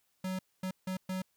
square tone bursts at uneven times, 186.7 Hz, F#3, 16 cents sharp, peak -34 dBFS, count 4, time 0.24-0.39 / 0.63-0.71 / 0.87-0.97 / 1.09-1.22 s, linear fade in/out 5 ms, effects white hiss -75 dBFS RMS until 1.36 s

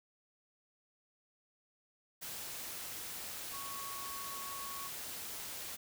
sine tone in noise, 1111 Hz, C#6, 4 cents sharp, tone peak -45 dBFS, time 3.52-4.89 s, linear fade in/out 20 ms, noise white, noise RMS -44 dBFS, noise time 2.21-5.77 s, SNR -4 dB, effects none

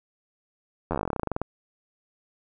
slowing click train, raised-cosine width 1 ms, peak -13 dBFS, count 20, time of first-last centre 0.91-1.416 s, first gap 11 ms, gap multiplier 1.09, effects none

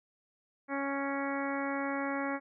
harmonic tone, 277.4 Hz, C#4, 1 cent sharp, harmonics 1 / 2 / 3 / 4 / 5 / 6 / 7 / 8, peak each -35 / -38 / -40 / -41 / -42 / -43 / -43 / -44 dBFS, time 0.68-2.4 s, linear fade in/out 50 ms, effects none

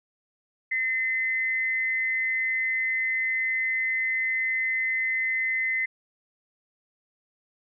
sine tone pair together, 1815 / 2056 Hz, A#6 / C7, -47 / -31 cents, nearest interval major second, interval 216 cents, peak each -32 / -24 dBFS, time 0.71-5.86 s, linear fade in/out 10 ms, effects none

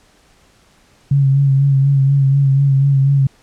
sine tone with vibrato, 137.7 Hz, C#3, 11 cents flat, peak -9 dBFS, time 1.11-3.27 s, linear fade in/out 5 ms, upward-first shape sine, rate 4.1 Hz, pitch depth 34 cents each way, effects pink hiss -52 dBFS RMS until 3.42 s + low-pass 9000 Hz 12 dB/octave

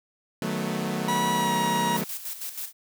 sawtooth chord, B dominant seventh, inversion first, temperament equal with one note detuned, 153.24 / 185 / 220 / 246.9 Hz, D#3 / F#3 / A3 / B3, -26 / 0 / 0 / 0 cents, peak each -30 / -27 / -27 / -31 dBFS, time 0.42-2.04 s, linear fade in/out 2 ms
40% pulse tone with pitch glide, 970 to 951.1 Hz, B5 to A#5, -31 to +35 cents, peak -23 dBFS, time 1.08-1.97 s, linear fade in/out 5 ms, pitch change -34 cents, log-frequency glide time 1.34-1.53 s
blue noise with tremolo, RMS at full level -33 dBFS, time 1.93-2.73 s, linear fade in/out 50 ms, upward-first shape square, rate 6.2 Hz, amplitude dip 60%
effects none

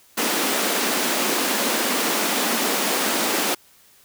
pink high-pass noise, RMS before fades -22 dBFS, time 0.17-3.55 s, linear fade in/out 10 ms, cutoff 210 Hz, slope 48 dB/octave, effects white hiss -54 dBFS RMS until 4.04 s

